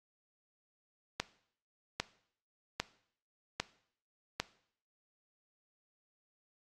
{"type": "click train", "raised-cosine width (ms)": 0.2, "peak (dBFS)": -14, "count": 5, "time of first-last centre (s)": [1.2, 4.4], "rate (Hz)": 1.25, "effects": ["noise-tail reverb RT60 0.6 s tail -19 dB re dry", "AAC 32 kbps"]}